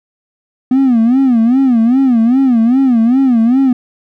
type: tone with vibrato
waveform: triangle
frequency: 246.9 Hz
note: B3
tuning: in tune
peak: -4 dBFS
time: 0.71-3.73 s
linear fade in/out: 5 ms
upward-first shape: sine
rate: 2.5 Hz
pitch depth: 170 cents each way
effects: tanh soft clip ceiling -1 dBFS